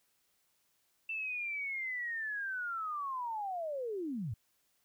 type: linear sweep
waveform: sine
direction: down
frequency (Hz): 2674 to 93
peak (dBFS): -35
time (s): 1.09-4.34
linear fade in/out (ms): 5
effects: white hiss -75 dBFS RMS until 4.84 s